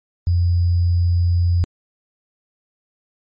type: tone with sample-and-hold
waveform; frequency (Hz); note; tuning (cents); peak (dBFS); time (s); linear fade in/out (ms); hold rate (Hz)
sine; 87.31; F2; 0; -13; 0.27-1.64; 0; 4900
effects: MP3 32 kbps